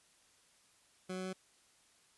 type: tone with pitch steps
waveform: 20% pulse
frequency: 185 / 186.07 / 187.15 Hz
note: F#3 / F#3 / F#3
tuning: 0 / +10 / +20 cents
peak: -34 dBFS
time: 1.09-1.333 s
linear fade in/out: 10 ms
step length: 81 ms
effects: white hiss -68 dBFS RMS until 2.17 s + resampled to 24000 Hz